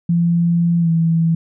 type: tone with pitch glide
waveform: sine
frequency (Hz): 170.5 to 164.69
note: F3 to E3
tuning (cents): -41 to -1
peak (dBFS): -12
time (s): 0.09-1.35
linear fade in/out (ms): 5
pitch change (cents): -60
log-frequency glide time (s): 0.8-0.89
effects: none